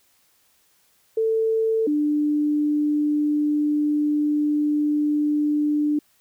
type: tone pair in turn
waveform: sine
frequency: 445.3 / 297.2 Hz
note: A4 / D4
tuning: +21 / +21 cents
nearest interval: perfect fifth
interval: 700 cents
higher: first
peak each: -18 dBFS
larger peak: neither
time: 1.17-1.87 / 1.87-5.99 s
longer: second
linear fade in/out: 5 ms
effects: white hiss -62 dBFS RMS until 6.2 s